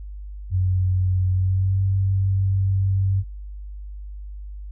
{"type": "tone with pitch glide", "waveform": "sine", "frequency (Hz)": [92.5, 96.54], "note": ["F#2", "G2"], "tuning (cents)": [0, -26], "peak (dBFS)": -17, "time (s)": [0.5, 3.24], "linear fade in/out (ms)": 50, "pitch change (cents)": 74, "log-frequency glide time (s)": [1.33, 1.8], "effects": ["added 50 Hz sine -32 dBFS peak until 4.71 s"]}